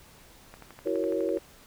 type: click train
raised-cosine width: 0.5 ms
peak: -30 dBFS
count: 11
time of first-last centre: 0.54-1.373 s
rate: 12 Hz
type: chord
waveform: sine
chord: F# dominant seventh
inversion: third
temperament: equal with one note detuned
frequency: 329.6 / 376 / 466.2 / 554.4 Hz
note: E4 / F#4 / A#4 / C#5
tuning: 0 / +28 / 0 / 0 cents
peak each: -31 dBFS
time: 0.85-1.39 s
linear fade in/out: 20 ms
effects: pink hiss -54 dBFS RMS until 1.66 s